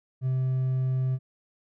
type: tone with hard clipping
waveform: triangle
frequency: 130 Hz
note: C3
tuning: 11 cents flat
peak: -24 dBFS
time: 0.21-1.19 s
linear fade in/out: 50 ms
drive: 5 dB
effects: none